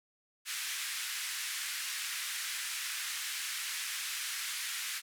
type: band-pass noise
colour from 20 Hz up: pink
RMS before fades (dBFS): -38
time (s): 0.45-5.02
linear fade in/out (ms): 50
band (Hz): 1600 to 13000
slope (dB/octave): 24
effects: none